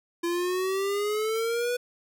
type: exponential sweep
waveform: square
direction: up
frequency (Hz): 339.4 to 493.9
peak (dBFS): -26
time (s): 0.23-1.77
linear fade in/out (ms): 10
effects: none